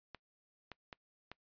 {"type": "clicks", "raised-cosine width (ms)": 0.3, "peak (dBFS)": -30, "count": 4, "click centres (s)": [0.147, 0.717, 0.928, 1.316], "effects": ["noise-tail reverb RT60 0.1 s tail -24 dB re dry", "resampled to 11025 Hz"]}